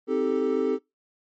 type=chord; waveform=triangle; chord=A half-diminished seventh; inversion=first; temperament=equal with one note detuned; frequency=261.6 / 313.5 / 392 / 440 Hz; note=C4 / Eb4 / G4 / A4; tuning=0 / +13 / 0 / 0 cents; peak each=-26 / -29 / -25 / -23 dBFS; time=0.07-0.79 s; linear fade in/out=50 ms; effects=noise-tail reverb RT60 0.2 s tail -23 dB re dry + MP3 32 kbps